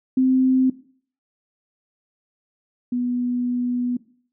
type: tone pair in turn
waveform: sine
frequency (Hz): 259.6 / 245.7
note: C4 / B3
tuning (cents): -13 / -9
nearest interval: minor second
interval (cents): 96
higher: first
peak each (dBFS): -14 / -20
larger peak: first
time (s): 0.17-0.7 / 2.92-3.97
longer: second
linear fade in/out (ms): 5
effects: noise-tail reverb RT60 0.5 s tail -18 dB re dry